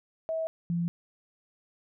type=tone pair in turn; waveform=sine; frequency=646 / 171.1 Hz; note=E5 / F3; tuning=-35 / -35 cents; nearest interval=octave + major seventh; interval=2300 cents; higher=first; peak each=-28 / -26 dBFS; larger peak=second; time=0.29-0.47 / 0.7-0.88 s; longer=neither; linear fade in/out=0 ms; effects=none